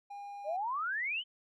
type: tone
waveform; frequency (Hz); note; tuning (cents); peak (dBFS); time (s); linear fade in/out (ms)
triangle; 809; G#5; -46; -40; 0.1-0.57; 10
type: exponential sweep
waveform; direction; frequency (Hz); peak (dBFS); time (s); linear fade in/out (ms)
sine; up; 570 to 3134; -32; 0.44-1.24; 50
effects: none